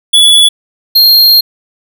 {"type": "tone pair in turn", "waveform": "square", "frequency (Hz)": [3422, 4218], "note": ["A7", "C8"], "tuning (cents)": [-49, 13], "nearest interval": "major third", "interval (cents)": 362, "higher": "second", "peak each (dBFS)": -3, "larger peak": "neither", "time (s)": [[0.13, 0.49], [0.95, 1.41]], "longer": "second", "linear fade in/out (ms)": 10, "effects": []}